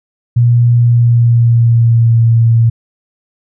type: tone with pitch glide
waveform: sine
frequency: 119.7 to 115.22 Hz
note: A#2 to A#2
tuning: +46 to -20 cents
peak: -5 dBFS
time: 0.36-2.7 s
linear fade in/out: 10 ms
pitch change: -66 cents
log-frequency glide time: 0.75-2.21 s
effects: none